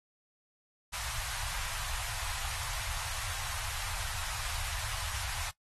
pink band-stop noise, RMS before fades -37 dBFS, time 0.92-5.51 s, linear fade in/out 20 ms, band 100 to 800 Hz, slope 24 dB/octave, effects noise-tail reverb RT60 0.1 s tail -20 dB re dry + AAC 32 kbps

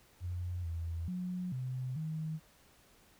sine tone with pitch steps, 88.9 / 83.3 / 180.9 / 128.3 / 157.4 Hz, F2 / E2 / F#3 / C3 / D#3, +31 / +19 / -39 / -34 / +20 cents, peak -35 dBFS, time 0.2-2.4 s, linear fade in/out 50 ms, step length 440 ms, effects pink hiss -64 dBFS RMS until 3.19 s

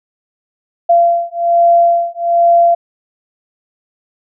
sine beating tone pair, 685 / 686.2 Hz, F5 / F5, -34 / -31 cents, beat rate 1.2 Hz, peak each -11 dBFS, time 0.89-2.75 s, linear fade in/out 10 ms, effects none

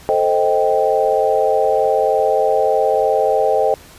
sine chord, A half-diminished seventh, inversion none, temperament equal, 440 / 523.3 / 622.3 / 784 Hz, A4 / C5 / Eb5 / G5, 0 / 0 / 0 / 0 cents, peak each -18 dBFS, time 0.09-3.74 s, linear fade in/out 0 ms, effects pink hiss -42 dBFS RMS until 3.98 s + resampled to 32000 Hz

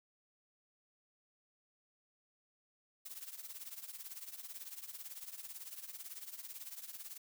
blue noise with tremolo, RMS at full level -45 dBFS, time 3.05-7.18 s, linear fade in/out 10 ms, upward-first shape triangle, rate 18 Hz, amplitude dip 85%, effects none

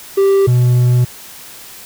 triangle tone pair in turn, 392 / 123.47 Hz, G4 / B2, 0 / 0 cents, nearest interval octave + minor sixth, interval 2000 cents, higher first, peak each -6 dBFS, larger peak neither, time 0.17-0.47 / 0.47-1.05 s, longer second, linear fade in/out 10 ms, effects white hiss -35 dBFS RMS until 1.85 s

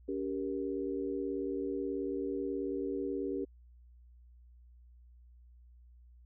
sine chord, G diminished, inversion second, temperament just, 282.2 / 392 / 470.4 Hz, Db4 / G4 / Bb4, +31 / 0 / +16 cents, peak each -37 / -36 / -40 dBFS, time 0.08-3.45 s, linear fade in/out 10 ms, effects added 60 Hz sine -55 dBFS peak until 6.25 s

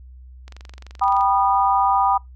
click train, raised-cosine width 0.2 ms, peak -24 dBFS, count 18, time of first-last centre 0.48-1.21 s, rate 23.3 Hz
sine chord, G augmented, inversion none, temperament just, 784 / 980 / 1225 Hz, G5 / B5 / D#6, 0 / -14 / -27 cents, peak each -18 / -19 / -21 dBFS, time 1.01-2.18 s, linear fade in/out 10 ms
effects noise-tail reverb RT60 0.2 s tail -26 dB re dry + added 63 Hz sine -39 dBFS peak until 2.35 s

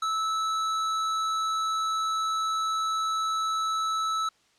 square tone, 1308 Hz, E6, 14 cents flat, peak -26 dBFS, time 0.02-4.29 s, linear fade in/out 5 ms, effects white hiss -64 dBFS RMS until 4.58 s + low-pass 6000 Hz 12 dB/octave

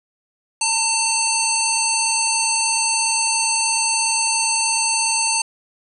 harmonic tone, 897 Hz, A5, 33 cents sharp, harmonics 1 / 3 / 5 / 7 / 9 / 10, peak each -24 / -24 / -24 / -24 / -24 / -24 dBFS, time 0.61-5.42 s, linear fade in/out 5 ms, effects 8-bit

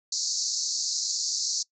white band-pass noise, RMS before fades -29 dBFS, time 0.12-1.63 s, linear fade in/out 5 ms, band 4200 to 7000 Hz, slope 96 dB/octave, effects noise-tail reverb RT60 0.1 s tail -23 dB re dry

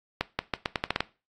accelerating click train, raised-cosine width 0.3 ms, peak -9 dBFS, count 9, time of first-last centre 0.21-1.006 s, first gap 180 ms, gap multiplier 0.82, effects noise-tail reverb RT60 0.3 s tail -19 dB re dry + AAC 32 kbps

